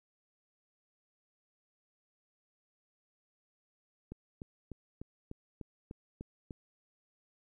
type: click train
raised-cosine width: 3 ms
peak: -30 dBFS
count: 9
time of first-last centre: 4.12-6.508 s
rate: 3.35 Hz
effects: 12-bit